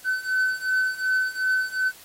triangle beating tone pair, 1517 / 1519.7 Hz, F#6 / F#6, +43 / +46 cents, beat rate 2.7 Hz, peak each -24 / -22 dBFS, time 0.04-1.92 s, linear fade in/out 50 ms, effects white hiss -48 dBFS RMS until 2.04 s + AAC 48 kbps

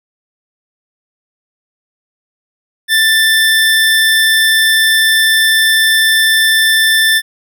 25% pulse tone, 1772 Hz, A6, 12 cents sharp, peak -4 dBFS, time 2.88-7.22 s, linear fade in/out 50 ms, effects none

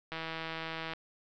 click train, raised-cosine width 0.3 ms, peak -22 dBFS, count 133, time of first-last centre 0.12-0.935 s, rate 162 Hz, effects low-pass 5000 Hz 12 dB/octave

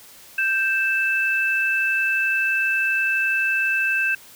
sine tone pair together, 1568 / 2637 Hz, G6 / E7, 0 / 0 cents, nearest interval major sixth, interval 900 cents, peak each -21 dBFS, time 0.38-4.15 s, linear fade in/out 5 ms, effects white hiss -46 dBFS RMS until 4.35 s

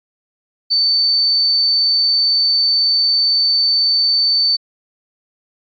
sine tone, 4539 Hz, C#8, 40 cents sharp, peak -11 dBFS, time 0.7-4.57 s, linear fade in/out 20 ms, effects MP3 64 kbps

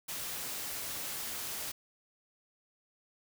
white noise, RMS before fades -39 dBFS, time 0.08-1.72 s, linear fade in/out 10 ms, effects none

